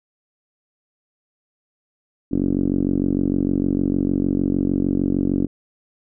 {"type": "tone with low-pass filter", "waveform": "5% pulse", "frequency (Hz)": 46.58, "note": "F#1", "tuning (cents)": 12, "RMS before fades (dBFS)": -20, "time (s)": [2.31, 5.47], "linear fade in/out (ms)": 20, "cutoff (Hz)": 280, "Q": 3.8, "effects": []}